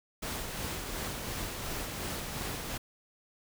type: noise with tremolo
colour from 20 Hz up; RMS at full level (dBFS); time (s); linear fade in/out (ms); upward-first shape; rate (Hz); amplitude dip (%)
pink; -36; 0.22-2.78; 10; sine; 2.8; 30
effects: none